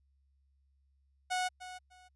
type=tone with echo; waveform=sawtooth; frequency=734 Hz; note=F#5; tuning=14 cents flat; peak=-27 dBFS; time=1.3-1.49 s; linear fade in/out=20 ms; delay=300 ms; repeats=2; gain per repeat=-13 dB; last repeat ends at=2.09 s; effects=added 68 Hz sine -68 dBFS peak until 2.15 s + resampled to 24000 Hz